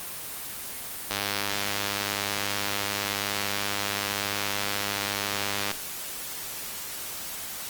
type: click train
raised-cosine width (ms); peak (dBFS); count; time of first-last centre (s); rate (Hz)
0.2; -9; 466; 1.11-5.714; 101
effects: white hiss -36 dBFS RMS until 7.69 s + Opus 24 kbps